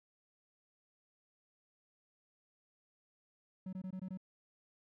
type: tone bursts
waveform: triangle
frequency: 186.8 Hz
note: F#3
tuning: 17 cents sharp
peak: -38 dBFS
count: 6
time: 3.66-4.174 s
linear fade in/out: 5 ms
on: 69 ms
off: 20 ms
effects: none